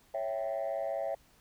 sine chord, C# diminished, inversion none, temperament equal, 554.4 / 659.3 / 784 Hz, C#5 / E5 / G5, 0 / 0 / 0 cents, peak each -34 / -33 / -38 dBFS, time 0.14-1.15 s, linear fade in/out 5 ms, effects tanh soft clip ceiling -27 dBFS + pink hiss -64 dBFS RMS until 1.4 s

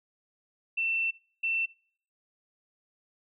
sine tone bursts at uneven times, 2685 Hz, E7, 31 cents sharp, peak -26 dBFS, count 2, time 0.77-1.11 / 1.43-1.66 s, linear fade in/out 10 ms, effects noise-tail reverb RT60 0.5 s tail -23 dB re dry

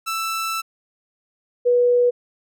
sawtooth / sine tone pair in turn, 1325 / 487.9 Hz, E6 / B4, +9 / -21 cents, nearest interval octave + perfect fourth, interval 1730 cents, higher first, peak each -19 / -13 dBFS, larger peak second, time 0.06-0.62 / 1.65-2.11 s, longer first, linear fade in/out 20 ms, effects none

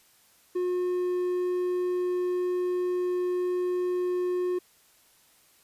triangle tone, 360.1 Hz, F#4, 47 cents flat, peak -23 dBFS, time 0.55-4.59 s, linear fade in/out 10 ms, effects white hiss -61 dBFS RMS until 5.63 s + resampled to 32000 Hz

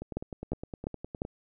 two click trains, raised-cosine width 2 ms, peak -24 / -18 dBFS, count 13 / 4, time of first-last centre 0.02-1.251 / 0.17-1.219 s, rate 9.75 / 2.86 Hz, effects none

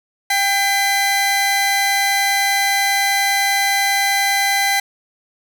sawtooth tone pair together, 792 / 2025 Hz, G5 / B6, +18 / +43 cents, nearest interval octave + major third, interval 1625 cents, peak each -14 dBFS, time 0.3-4.8 s, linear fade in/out 5 ms, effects none

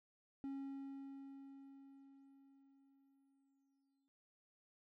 triangle tone with exponential decay, 273.7 Hz, C#4, 22 cents flat, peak -40 dBFS, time 0.44-4.08 s, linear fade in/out 0 ms, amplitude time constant 790 ms, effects none

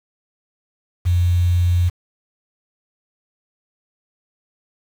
sine tone with quantisation, 88.2 Hz, F2, 18 cents sharp, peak -13 dBFS, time 1.05-1.9 s, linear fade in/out 20 ms, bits 6, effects none

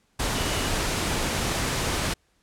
sine tone in noise, 2929 Hz, F#7, 18 cents flat, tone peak -37 dBFS, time 0.36-0.68 s, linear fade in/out 10 ms, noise pink, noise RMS -26 dBFS, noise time 0.19-2.14 s, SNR -14 dB, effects pink hiss -67 dBFS RMS until 2.42 s + low-pass 10000 Hz 12 dB/octave

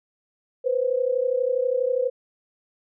sine tone pair together, 491.7 / 524 Hz, B4 / C5, -8 / +2 cents, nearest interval minor second, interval 110 cents, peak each -23 dBFS, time 0.64-2.1 s, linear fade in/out 20 ms, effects none

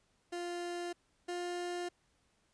30% pulse tone pair in turn, 349.2 / 352.6 Hz, F4 / F4, 0 / +17 cents, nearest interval unison, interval 17 cents, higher second, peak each -35 / -34 dBFS, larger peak second, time 0.32-0.93 / 1.28-1.89 s, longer neither, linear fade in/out 10 ms, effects pink hiss -74 dBFS RMS until 2.53 s + resampled to 22050 Hz

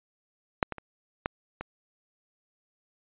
clicks, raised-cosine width 0.5 ms, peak -6 / -18 / -25 / -11 / -20 dBFS, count 5, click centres 0.628 / 0.723 / 0.783 / 1.259 / 1.61 s, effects resampled to 8000 Hz

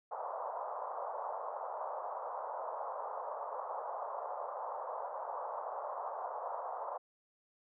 white band-pass noise, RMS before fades -41 dBFS, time 0.11-6.98 s, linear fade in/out 10 ms, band 520 to 1100 Hz, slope 48 dB/octave, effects none

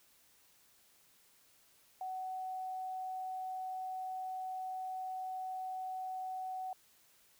sine tone, 749 Hz, F#5, 21 cents sharp, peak -38 dBFS, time 2.01-6.73 s, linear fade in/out 2 ms, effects white hiss -67 dBFS RMS until 7.39 s

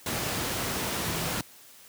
sine tone in noise, 163.7 Hz, E3, 12 cents flat, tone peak -36 dBFS, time 1.04-1.35 s, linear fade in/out 2 ms, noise pink, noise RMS -30 dBFS, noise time 0.06-1.41 s, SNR -9 dB, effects white hiss -52 dBFS RMS until 1.88 s + high-pass 80 Hz 12 dB/octave

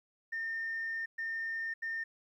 sine tone bursts at uneven times, 1815 Hz, A#6, 47 cents flat, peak -33 dBFS, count 3, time 0.32-1.06 / 1.18-1.74 / 1.82-2.04 s, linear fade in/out 10 ms, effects tanh soft clip ceiling -30 dBFS + 12-bit

